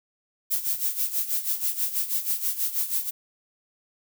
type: noise with tremolo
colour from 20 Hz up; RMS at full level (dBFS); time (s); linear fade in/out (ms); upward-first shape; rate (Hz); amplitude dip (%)
violet; -24; 0.5-3.11; 20; sine; 6.2; 75
effects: none